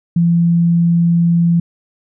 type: tone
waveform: sine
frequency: 170 Hz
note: F3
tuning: 46 cents flat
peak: -9 dBFS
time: 0.16-1.6 s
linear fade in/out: 5 ms
effects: none